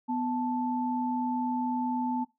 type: tone pair together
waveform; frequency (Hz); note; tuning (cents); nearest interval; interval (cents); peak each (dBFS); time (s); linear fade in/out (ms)
sine; 248.2 / 878; B3 / A5; +9 / -4; octave + minor seventh; 2187; -29 / -31; 0.08-2.25; 20
effects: noise-tail reverb RT60 0.2 s tail -19 dB re dry